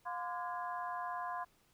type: harmonic tone with a mistuned harmonic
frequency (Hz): 237.1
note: A#3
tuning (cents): +30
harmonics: 3 / 4 / 5 / 6 / 7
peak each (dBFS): -42 / -40 / -50 / -53 / -48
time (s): 0.05-1.45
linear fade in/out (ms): 20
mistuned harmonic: 4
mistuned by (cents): +140
effects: pink hiss -71 dBFS RMS until 1.73 s